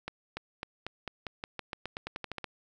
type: accelerating click train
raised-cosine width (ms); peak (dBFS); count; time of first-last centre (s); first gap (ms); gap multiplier
0.3; -20; 17; 0.08-2.443; 290; 0.9
effects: none